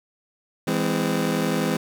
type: chord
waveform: 25% pulse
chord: E augmented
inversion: none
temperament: just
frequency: 164.81 / 206 / 257.5 Hz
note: E3 / G#3 / B#3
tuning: 0 / -14 / -28 cents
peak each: -22 dBFS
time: 0.67-1.77 s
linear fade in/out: 5 ms
effects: none